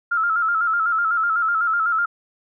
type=tone with vibrato; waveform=sine; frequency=1353 Hz; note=E6; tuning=45 cents sharp; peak=-17 dBFS; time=0.11-2.06 s; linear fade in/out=10 ms; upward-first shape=square; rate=8 Hz; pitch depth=61 cents each way; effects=none